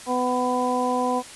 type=harmonic tone; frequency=250 Hz; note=B3; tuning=21 cents sharp; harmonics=1 / 2 / 3 / 4; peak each=-26 / -26 / -26 / -26 dBFS; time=0.06-1.23 s; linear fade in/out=50 ms; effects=white hiss -41 dBFS RMS until 1.35 s + resampled to 24000 Hz